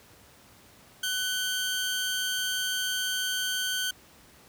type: tone pair together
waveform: sawtooth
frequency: 1500 / 3183 Hz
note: F#6 / G7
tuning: +23 / +26 cents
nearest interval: octave + minor second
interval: 1303 cents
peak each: -27 dBFS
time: 1.03-3.91 s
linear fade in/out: 5 ms
effects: pink hiss -55 dBFS RMS until 4.48 s + high-pass 60 Hz 12 dB/octave